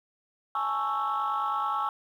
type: chord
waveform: sine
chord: A major seventh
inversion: third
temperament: equal with one note detuned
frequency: 830.6 / 880 / 1108.7 / 1322.3 Hz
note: G#5 / A5 / C#6 / E6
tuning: 0 / 0 / 0 / +5 cents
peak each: -31 / -35 / -29 / -29 dBFS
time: 0.55-1.89 s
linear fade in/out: 2 ms
effects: tanh soft clip ceiling -21 dBFS + 10-bit